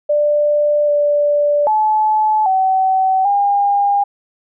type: tone with pitch steps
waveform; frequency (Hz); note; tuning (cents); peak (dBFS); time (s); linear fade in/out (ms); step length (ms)
sine; 591 / 585 / 861 / 760 / 807; D5 / D5 / A5 / F#5 / G#5; +11 / -7 / -38 / +46 / -50; -11; 0.09-4.04; 10; 790
effects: none